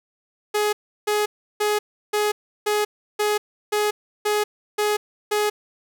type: tone bursts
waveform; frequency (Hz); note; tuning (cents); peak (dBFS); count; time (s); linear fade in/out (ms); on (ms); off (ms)
sawtooth; 419.3; G#4; +17; -15; 10; 0.54-5.5; 10; 190; 340
effects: none